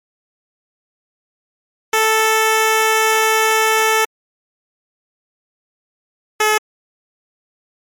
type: tone pair in turn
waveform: 10% pulse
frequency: 440 / 428.7 Hz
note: A4 / A4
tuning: 0 / -45 cents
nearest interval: unison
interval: 45 cents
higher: first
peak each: -4 dBFS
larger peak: neither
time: 1.93-4.05 / 6.4-6.58 s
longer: first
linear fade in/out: 5 ms
effects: MP3 64 kbps